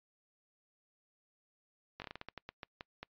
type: slowing click train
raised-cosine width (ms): 0.3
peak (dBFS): -27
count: 13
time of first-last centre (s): 2-3.03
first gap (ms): 19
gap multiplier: 1.25
effects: noise-tail reverb RT60 0.1 s tail -26 dB re dry + resampled to 11025 Hz